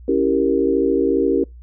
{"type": "chord", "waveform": "sine", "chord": "C# diminished seventh", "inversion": "none", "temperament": "equal", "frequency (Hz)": [277.2, 329.6, 392, 466.2], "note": ["C#4", "E4", "G4", "Bb4"], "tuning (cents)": [0, 0, 0, 0], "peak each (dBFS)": [-20, -21, -19, -20], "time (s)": [0.08, 1.44], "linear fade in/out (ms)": 5, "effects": ["noise-tail reverb RT60 0.2 s tail -26 dB re dry", "added 60 Hz sine -37 dBFS peak until 1.62 s"]}